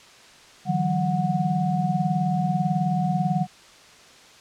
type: tone cluster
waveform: sine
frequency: 151.5 / 169.9 / 189.8 / 733 Hz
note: D#3 / F3 / F#3 / F#5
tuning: -46 / -47 / +44 / -16 cents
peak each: -26 dBFS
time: 0.65-3.47 s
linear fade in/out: 50 ms
effects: white hiss -49 dBFS RMS until 4.4 s + low-pass 6000 Hz 12 dB/octave